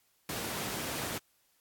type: high-pass noise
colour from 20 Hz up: pink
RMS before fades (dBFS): -37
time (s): 0.29-1.18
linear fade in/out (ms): 2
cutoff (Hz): 120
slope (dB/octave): 12
effects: white hiss -71 dBFS RMS until 1.6 s + AAC 64 kbps